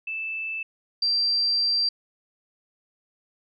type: tone pair in turn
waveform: sine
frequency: 2637 / 4710 Hz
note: E7 / D8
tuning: 0 / +4 cents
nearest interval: minor seventh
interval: 1004 cents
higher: second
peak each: -28 / -20 dBFS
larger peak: second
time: 0.07-0.63 / 1.02-1.89 s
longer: second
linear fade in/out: 5 ms
effects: none